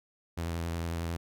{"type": "tone with vibrato", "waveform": "sawtooth", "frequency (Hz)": 83.9, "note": "E2", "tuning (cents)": 31, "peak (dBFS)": -28, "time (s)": [0.37, 1.17], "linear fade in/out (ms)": 10, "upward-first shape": "square", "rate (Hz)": 11, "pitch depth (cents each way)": 20, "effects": []}